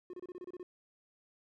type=tone bursts; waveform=triangle; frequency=360 Hz; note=F#4; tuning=47 cents flat; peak=-40 dBFS; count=9; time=0.1-0.63 s; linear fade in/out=2 ms; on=34 ms; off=28 ms; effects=none